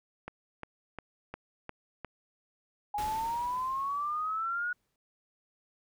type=click train; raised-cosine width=0.5 ms; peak=-24 dBFS; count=6; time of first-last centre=0.28-2.047 s; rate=2.83 Hz
type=exponential sweep; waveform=sine; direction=up; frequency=823 to 1467 Hz; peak=-30 dBFS; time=2.94-4.73 s; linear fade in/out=5 ms
type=noise with exponential decay; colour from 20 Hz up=pink; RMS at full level=-41 dBFS; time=2.98-4.96 s; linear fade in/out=2 ms; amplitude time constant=430 ms
effects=none